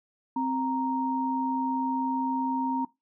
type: tone pair together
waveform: sine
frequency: 261.6 / 932.2 Hz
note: C4 / A#5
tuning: 0 / 0 cents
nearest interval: octave + minor seventh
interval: 2200 cents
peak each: -28 / -28 dBFS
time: 0.36-2.85 s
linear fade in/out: 5 ms
effects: noise-tail reverb RT60 0.2 s tail -21 dB re dry